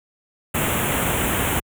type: band-stop noise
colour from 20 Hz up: pink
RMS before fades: -21 dBFS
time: 0.54-1.6 s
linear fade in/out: 10 ms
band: 3300 to 7100 Hz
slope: 48 dB/octave
effects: high-pass 60 Hz 12 dB/octave